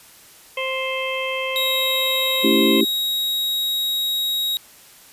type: harmonic tone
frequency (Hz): 525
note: C5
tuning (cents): +6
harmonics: 1 / 2 / 4 / 5 / 6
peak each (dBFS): -26 / -30 / -28 / -29 / -31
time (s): 0.57-2.81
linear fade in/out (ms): 5
type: tone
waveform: 45% pulse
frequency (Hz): 3800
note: A#7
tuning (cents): +33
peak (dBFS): -20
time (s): 1.56-4.57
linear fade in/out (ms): 0
type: chord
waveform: sine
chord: A dominant seventh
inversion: none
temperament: equal with one note detuned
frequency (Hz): 220 / 280.1 / 329.6 / 392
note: A3 / C#4 / E4 / G4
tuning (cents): 0 / +18 / 0 / 0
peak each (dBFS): -20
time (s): 2.43-2.85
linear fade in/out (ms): 20
effects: white hiss -47 dBFS RMS until 5.12 s + resampled to 32000 Hz